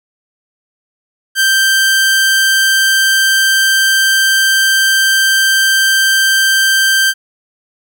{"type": "tone", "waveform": "sawtooth", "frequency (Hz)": 1568, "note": "G6", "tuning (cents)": 0, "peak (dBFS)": -5, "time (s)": [1.35, 7.14], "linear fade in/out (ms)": 50, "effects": []}